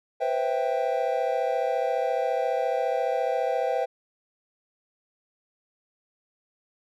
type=chord; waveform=triangle; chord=C major seventh; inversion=third; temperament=equal with one note detuned; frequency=493.9 / 528.4 / 659.3 / 784 Hz; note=B4 / C5 / E5 / G5; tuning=0 / +17 / 0 / 0 cents; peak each=-27 dBFS; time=0.2-3.86 s; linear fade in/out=20 ms; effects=none